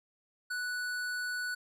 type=tone with hard clipping; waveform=sine; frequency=1480 Hz; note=F#6; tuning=in tune; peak=-35 dBFS; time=0.5-1.55 s; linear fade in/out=10 ms; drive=14 dB; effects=none